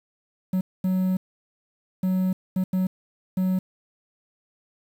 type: tone bursts at uneven times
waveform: triangle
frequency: 186.2 Hz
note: F#3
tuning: 11 cents sharp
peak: -18 dBFS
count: 6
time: 0.53-0.61 / 0.84-1.17 / 2.03-2.33 / 2.56-2.64 / 2.73-2.87 / 3.37-3.59 s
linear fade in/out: 5 ms
effects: 8-bit